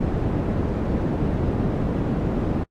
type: low-pass noise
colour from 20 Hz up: white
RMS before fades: -23 dBFS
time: 0-2.64 s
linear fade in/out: 10 ms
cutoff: 290 Hz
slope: 12 dB/octave
effects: noise-tail reverb RT60 0.1 s tail -25 dB re dry + AAC 48 kbps